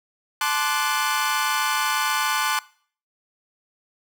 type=chord; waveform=sawtooth; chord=D dominant seventh; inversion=second; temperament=equal with one note detuned; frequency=867.9 / 1046.5 / 1174.7 / 1480 Hz; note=A5 / C6 / D6 / F#6; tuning=-24 / 0 / 0 / 0 cents; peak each=-23 dBFS; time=0.41-2.59 s; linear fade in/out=2 ms; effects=noise-tail reverb RT60 0.5 s tail -21 dB re dry